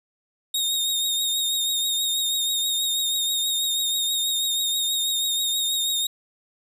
sawtooth tone with vibrato, 3714 Hz, A#7, 7 cents flat, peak -19 dBFS, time 0.54-6.07 s, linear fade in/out 5 ms, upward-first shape triangle, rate 6.2 Hz, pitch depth 41 cents each way, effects none

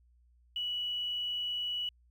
sine tone with quantisation, 2941 Hz, F#7, 11 cents flat, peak -32 dBFS, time 0.56-1.89 s, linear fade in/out 2 ms, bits 10, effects added 60 Hz sine -62 dBFS peak until 2.1 s

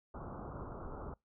pink low-pass noise, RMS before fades -45 dBFS, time 0.14-1.14 s, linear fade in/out 5 ms, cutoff 1400 Hz, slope 96 dB/octave, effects noise-tail reverb RT60 0.2 s tail -25 dB re dry

